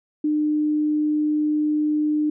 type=tone; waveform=sine; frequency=302 Hz; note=D4; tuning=48 cents sharp; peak=-18 dBFS; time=0.24-2.3 s; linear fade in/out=5 ms; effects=none